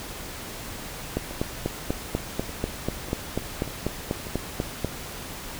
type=two click trains; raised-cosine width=2 ms; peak=-22 / -11 dBFS; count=6 / 16; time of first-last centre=1.31-4.269 / 1.17-4.846 s; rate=1.69 / 4.08 Hz; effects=pink hiss -37 dBFS RMS until 5.59 s